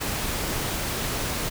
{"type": "noise", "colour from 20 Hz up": "pink", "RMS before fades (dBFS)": -28, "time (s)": [0, 1.5], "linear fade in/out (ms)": 20, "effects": []}